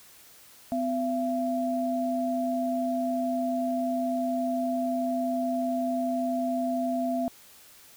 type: tone pair together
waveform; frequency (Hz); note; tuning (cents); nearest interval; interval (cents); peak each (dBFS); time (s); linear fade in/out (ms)
sine; 253.8 / 677.6; B3 / E5; +47 / +48; octave + perfect fourth; 1701; -28; 0.72-7.28; 0
effects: white hiss -53 dBFS RMS until 7.96 s